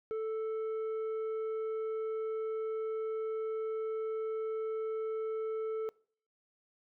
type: tone with tanh clipping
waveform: triangle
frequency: 440 Hz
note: A4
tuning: in tune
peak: -34 dBFS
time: 0.11-5.89 s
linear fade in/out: 0 ms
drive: 10 dB
effects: noise-tail reverb RT60 0.5 s tail -24 dB re dry